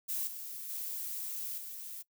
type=noise with level steps; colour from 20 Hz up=violet; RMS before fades=-35 / -43 / -39 / -44 dBFS; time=0.08-2.03 s; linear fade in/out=20 ms; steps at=0.27 / 0.69 / 1.58 s; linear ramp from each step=2 ms; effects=noise-tail reverb RT60 0.1 s tail -20 dB re dry